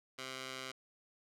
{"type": "tone with band-pass filter", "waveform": "15% pulse", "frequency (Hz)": 131, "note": "C3", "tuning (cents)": 2, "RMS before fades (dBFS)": -45, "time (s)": [0.18, 0.72], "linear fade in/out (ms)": 10, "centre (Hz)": 3400, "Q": 0.68, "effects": []}